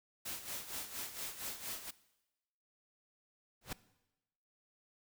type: noise with tremolo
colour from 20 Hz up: white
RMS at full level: -41 dBFS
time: 0.25-1.91 s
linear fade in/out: 10 ms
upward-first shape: sine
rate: 4.3 Hz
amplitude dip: 70%
type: noise with exponential growth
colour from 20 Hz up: pink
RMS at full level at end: -36 dBFS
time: 3.61-3.73 s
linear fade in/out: 5 ms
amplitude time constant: 25 ms
effects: noise-tail reverb RT60 1.0 s tail -19 dB re dry